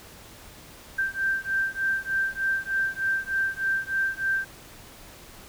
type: beating tone pair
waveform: sine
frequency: 1568 / 1571.3 Hz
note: G6 / G6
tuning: 0 / +4 cents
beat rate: 3.3 Hz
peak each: -27 dBFS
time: 0.98-4.45 s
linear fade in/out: 10 ms
effects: pink hiss -47 dBFS RMS until 5.48 s